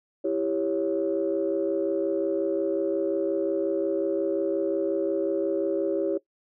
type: chord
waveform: sine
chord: C# diminished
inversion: first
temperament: equal with one note detuned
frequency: 329.6 / 395.2 / 554.4 Hz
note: E4 / G4 / C#5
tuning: 0 / +14 / 0 cents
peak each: -27 / -27 / -27 dBFS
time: 0.24-6.18 s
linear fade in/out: 10 ms
effects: noise-tail reverb RT60 0.1 s tail -18 dB re dry + tanh soft clip ceiling -15 dBFS